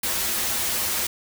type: noise with comb filter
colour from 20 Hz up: white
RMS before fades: -25 dBFS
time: 0.03-1.07 s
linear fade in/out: 5 ms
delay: 6.9 ms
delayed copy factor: -0.8
effects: none